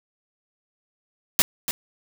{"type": "noise with echo", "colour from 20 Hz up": "white", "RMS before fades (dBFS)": -17, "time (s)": [1.39, 1.42], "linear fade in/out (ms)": 0, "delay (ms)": 290, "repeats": 1, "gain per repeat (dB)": -9, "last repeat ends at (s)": 1.71, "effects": []}